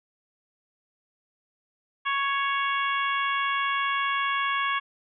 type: harmonic tone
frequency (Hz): 555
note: C#5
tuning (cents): +2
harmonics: 2 / 3 / 4 / 5 / 6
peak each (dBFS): -26 / -30 / -32 / -34 / -36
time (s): 2.05-4.8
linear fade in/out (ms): 20
effects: none